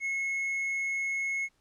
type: tone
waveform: triangle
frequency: 2178 Hz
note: C#7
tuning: 31 cents flat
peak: -27 dBFS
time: 0-1.49 s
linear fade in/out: 50 ms
effects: pink hiss -71 dBFS RMS until 1.6 s + low-pass 10000 Hz 12 dB/octave